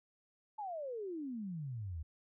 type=exponential sweep; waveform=sine; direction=down; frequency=880 to 74.3 Hz; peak=-39 dBFS; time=0.58-2.03 s; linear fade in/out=10 ms; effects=none